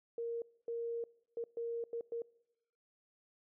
sine tone bursts at uneven times, 466.2 Hz, A#4, in tune, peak -36 dBFS, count 6, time 0.18-0.42 / 0.68-1.04 / 1.37-1.44 / 1.57-1.84 / 1.93-2.01 / 2.12-2.22 s, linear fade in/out 2 ms, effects noise-tail reverb RT60 0.9 s tail -24 dB re dry

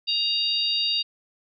harmonic tone, 938 Hz, A#5, 11 cents sharp, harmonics 3 / 4 / 5, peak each -27 / -25 / -26 dBFS, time 0.07-1.03 s, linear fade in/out 20 ms, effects none

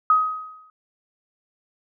sine tone with exponential decay, 1260 Hz, D#6, 21 cents sharp, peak -11 dBFS, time 0.1-0.7 s, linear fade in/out 2 ms, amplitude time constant 130 ms, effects none

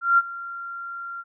sine tone with ADSR envelope, 1381 Hz, F6, 20 cents flat, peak -12 dBFS, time 0.01-1.24 s, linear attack 170 ms, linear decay 35 ms, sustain -19 dB, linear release 42 ms, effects none

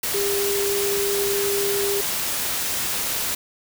sine tone in noise, 401 Hz, G4, 39 cents sharp, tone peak -22 dBFS, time 0.14-2.01 s, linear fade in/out 5 ms, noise white, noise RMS -25 dBFS, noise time 0.03-3.35 s, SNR 0 dB, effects none

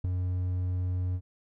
triangle tone with ADSR envelope, 90.8 Hz, F#2, 32 cents flat, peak -20 dBFS, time 0.04-1.21 s, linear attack 8 ms, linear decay 4 ms, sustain -5 dB, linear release 60 ms, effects none

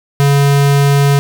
square tone, 141.1 Hz, C#3, 31 cents sharp, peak -8 dBFS, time 0.2-1.19 s, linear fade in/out 0 ms, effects none

